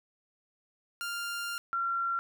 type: tone pair in turn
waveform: sawtooth / sine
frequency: 1396.9 / 1369.7 Hz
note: F6 / F6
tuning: 0 / -34 cents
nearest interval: unison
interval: 34 cents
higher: first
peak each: -30 / -28 dBFS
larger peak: second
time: 1.01-1.58 / 1.73-2.19 s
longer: first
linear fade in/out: 0 ms
effects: none